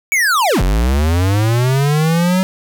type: linear two-way sweep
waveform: square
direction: down then up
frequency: 2316 to 43 to 189.5 Hz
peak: -12 dBFS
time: 0.12-2.43 s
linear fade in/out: 0 ms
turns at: 0.62 s
effects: none